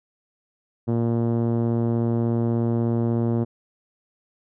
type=tone with low-pass filter; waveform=5% pulse; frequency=116.54 Hz; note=A#2; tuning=in tune; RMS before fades=-22 dBFS; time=0.87-3.45 s; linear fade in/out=20 ms; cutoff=270 Hz; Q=0.83; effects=none